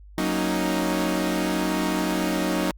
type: chord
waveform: sawtooth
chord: D# minor seventh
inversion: first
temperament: equal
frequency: 185 / 233.1 / 277.2 / 311.1 Hz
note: F#3 / A#3 / C#4 / D#4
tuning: 0 / 0 / 0 / 0 cents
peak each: -23 / -27 / -26 / -22 dBFS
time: 0.18-2.71 s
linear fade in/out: 0 ms
effects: added 50 Hz sine -43 dBFS peak until 2.77 s + Opus 48 kbps